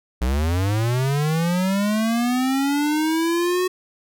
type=linear sweep; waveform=square; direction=up; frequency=58.27 to 370 Hz; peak=-19 dBFS; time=0.21-3.68 s; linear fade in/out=10 ms; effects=none